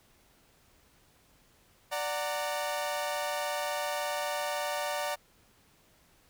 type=chord; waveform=sawtooth; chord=D augmented; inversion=none; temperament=equal with one note detuned; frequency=587.3 / 740 / 920 Hz; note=D5 / F#5 / A#5; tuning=0 / 0 / -23 cents; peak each=-30 / -33 / -33 dBFS; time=1.91-5.16 s; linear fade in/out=20 ms; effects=pink hiss -64 dBFS RMS until 6.29 s